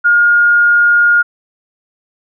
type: tone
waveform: sine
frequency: 1423 Hz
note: F6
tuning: 32 cents sharp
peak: -6 dBFS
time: 0.04-1.23 s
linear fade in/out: 20 ms
effects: none

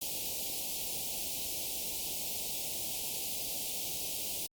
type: band-stop noise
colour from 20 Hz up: white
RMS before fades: -37 dBFS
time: 0.01-4.47 s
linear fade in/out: 10 ms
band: 840 to 2500 Hz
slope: 48 dB/octave
effects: Opus 48 kbps

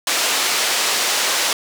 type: band-pass noise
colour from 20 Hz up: white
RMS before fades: -19 dBFS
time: 0.07-1.53 s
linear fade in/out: 2 ms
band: 410 to 6600 Hz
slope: 12 dB/octave
effects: none

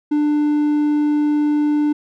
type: tone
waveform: triangle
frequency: 297 Hz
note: D4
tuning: 20 cents sharp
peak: -12 dBFS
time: 0.11-1.93 s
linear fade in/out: 10 ms
effects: none

